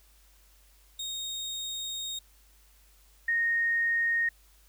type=tone pair in turn; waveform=30% pulse / sine; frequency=3719 / 1855.9 Hz; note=A#7 / A#6; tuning=-5 / -8 cents; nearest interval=octave; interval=1203 cents; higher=first; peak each=-31 / -24 dBFS; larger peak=second; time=0.99-2.19 / 3.28-4.29 s; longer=first; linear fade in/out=5 ms; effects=added 50 Hz sine -59 dBFS peak until 4.68 s + white hiss -63 dBFS RMS until 4.68 s